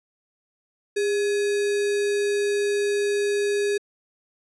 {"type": "tone with sample-and-hold", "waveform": "sine", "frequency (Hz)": 407.4, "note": "G#4", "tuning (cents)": -33, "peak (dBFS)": -20, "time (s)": [0.96, 3.78], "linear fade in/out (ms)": 10, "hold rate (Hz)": 2100, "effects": ["resampled to 24000 Hz"]}